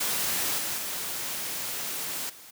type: noise with level steps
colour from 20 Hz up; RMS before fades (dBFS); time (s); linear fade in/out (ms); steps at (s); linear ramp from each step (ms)
white; -28 / -31 / -33 / -48; 0-2.51; 10; 0.58 / 0.77 / 2.29; 10
effects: high-pass 100 Hz 12 dB/octave